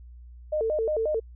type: tone with vibrato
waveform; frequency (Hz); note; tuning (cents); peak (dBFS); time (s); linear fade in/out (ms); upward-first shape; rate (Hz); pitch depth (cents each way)
sine; 523.3; C5; 0; -23; 0.52-1.2; 10; square; 5.6; 270
effects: added 60 Hz sine -43 dBFS peak until 1.35 s